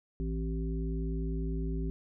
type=harmonic tone with a mistuned harmonic; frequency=55 Hz; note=A1; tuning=in tune; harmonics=1 / 3 / 5 / 7; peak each=-32 / -37 / -40 / -42 dBFS; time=0.2-1.9 s; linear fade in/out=0 ms; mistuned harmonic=5; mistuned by=-62 cents; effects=none